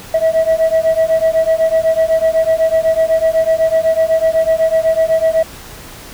sine beating tone pair, 643 / 651 Hz, E5 / E5, -43 / -22 cents, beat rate 8 Hz, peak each -11 dBFS, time 0.14-5.43 s, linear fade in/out 5 ms, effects tanh soft clip ceiling -7 dBFS + pink hiss -34 dBFS RMS until 6.13 s

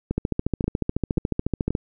two click trains, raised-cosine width 3 ms, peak -9 / -11 dBFS, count 23 / 4, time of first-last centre 0.18-1.751 / 0.11-1.706 s, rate 14 / 1.88 Hz, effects none

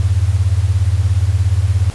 sine beating tone pair, 85 / 102 Hz, F2 / G#2, -46 / -31 cents, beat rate 17 Hz, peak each -14 dBFS, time 0-1.9 s, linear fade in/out 0 ms, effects pink hiss -35 dBFS RMS until 1.94 s + resampled to 24000 Hz

